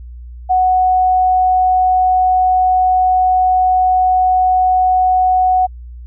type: tone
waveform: sine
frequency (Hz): 740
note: F#5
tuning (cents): 0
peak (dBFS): -9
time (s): 0.49-5.67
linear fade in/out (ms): 20
effects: added 60 Hz sine -29 dBFS peak until 6.06 s